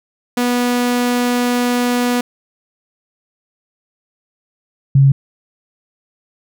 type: tone pair in turn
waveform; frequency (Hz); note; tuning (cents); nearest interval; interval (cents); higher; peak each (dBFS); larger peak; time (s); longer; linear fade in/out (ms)
sawtooth / sine; 244.5 / 137.22; B3 / C#3; -17 / -17; minor seventh; 1000; first; -10 / -6; second; 0.37-2.21 / 4.95-5.12; first; 5
effects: none